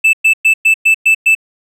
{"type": "tone bursts", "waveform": "triangle", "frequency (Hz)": 2637, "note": "E7", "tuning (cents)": 0, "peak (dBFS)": -4, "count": 7, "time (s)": [0.04, 1.351], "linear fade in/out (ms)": 10, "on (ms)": 93, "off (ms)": 110, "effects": []}